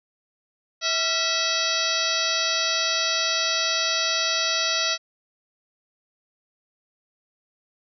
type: harmonic tone with a mistuned harmonic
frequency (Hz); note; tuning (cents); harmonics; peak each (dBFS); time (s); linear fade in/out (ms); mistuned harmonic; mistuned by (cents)
650; E5; -24; 1 / 2 / 3 / 4 / 5 / 6 / 7 / 8 / 9; -32 / -30 / -31 / -31 / -31 / -27 / -29 / -30 / -32; 0.81-4.98; 50; 2; +88
effects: none